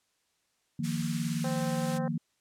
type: chord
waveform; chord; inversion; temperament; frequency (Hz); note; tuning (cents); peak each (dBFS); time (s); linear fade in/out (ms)
sine; Eb suspended second; none; equal; 155.56 / 174.61 / 233.1; Eb3 / F3 / Bb3; 0 / 0 / 0; -33 / -34 / -33; 0.79-2.18; 5
type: band-stop noise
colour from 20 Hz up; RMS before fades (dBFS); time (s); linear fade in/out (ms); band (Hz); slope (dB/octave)
white; -40; 0.83-1.99; 20; 310 to 1200; 24
type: harmonic tone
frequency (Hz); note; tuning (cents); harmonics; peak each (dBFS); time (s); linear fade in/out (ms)
260.1; C4; -10; 2 / 3 / 4 / 5 / 6 / 7; -35 / -39 / -45 / -48 / -48 / -51; 1.44-2.08; 2
effects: white hiss -74 dBFS RMS until 2.4 s + low-pass 9000 Hz 12 dB/octave